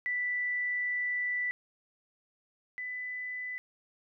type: tone pair in turn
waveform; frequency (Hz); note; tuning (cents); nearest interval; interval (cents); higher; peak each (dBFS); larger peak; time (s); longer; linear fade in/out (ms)
sine; 1975.5 / 1997.3; B6 / B6; 0 / +19; unison; 19; second; -29 / -35; first; 0.06-1.51 / 2.78-3.58; first; 0
effects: none